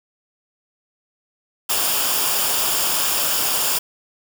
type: noise with comb filter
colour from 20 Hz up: white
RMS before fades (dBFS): -20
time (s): 1.69-3.79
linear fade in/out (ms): 10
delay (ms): 0.49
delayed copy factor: -0.55
effects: none